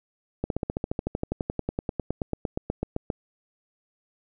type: slowing click train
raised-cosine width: 2 ms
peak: -13 dBFS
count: 29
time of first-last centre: 0.44-3.102 s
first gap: 62 ms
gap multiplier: 1.03
effects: none